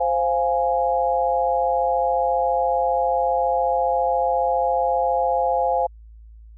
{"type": "chord", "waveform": "sine", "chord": "F minor", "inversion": "second", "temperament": "equal with one note detuned", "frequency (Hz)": [523.3, 696, 830.6], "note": ["C5", "F5", "Ab5"], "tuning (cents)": [0, -6, 0], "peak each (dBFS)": -22, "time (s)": [0, 5.87], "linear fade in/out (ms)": 10, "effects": ["added 55 Hz sine -41 dBFS peak until 6.57 s"]}